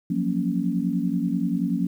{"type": "chord", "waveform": "sine", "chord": "Gb major seventh", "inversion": "third", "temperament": "equal", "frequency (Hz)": [174.61, 185, 233.1, 277.2], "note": ["F3", "Gb3", "Bb3", "Db4"], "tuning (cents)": [0, 0, 0, 0], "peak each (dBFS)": -27, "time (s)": [0.1, 1.87], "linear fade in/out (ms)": 5, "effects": ["9-bit"]}